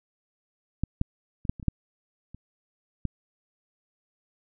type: clicks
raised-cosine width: 5 ms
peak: -13 / -11 / -24 / -10 / -27 / -27 / -10 / -30 / -15 dBFS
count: 9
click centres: 0.836 / 1.014 / 1.452 / 1.495 / 1.598 / 1.628 / 1.683 / 2.346 / 3.053 s
effects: none